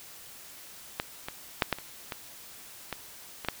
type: clicks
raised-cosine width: 0.3 ms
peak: -12 / -18 / -6 / -9 / -24 / -17 / -16 / -20 / -10 dBFS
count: 9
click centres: 0.999 / 1.285 / 1.622 / 1.727 / 1.786 / 2.122 / 2.927 / 3.448 / 3.486 s
effects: white hiss -48 dBFS RMS until 3.6 s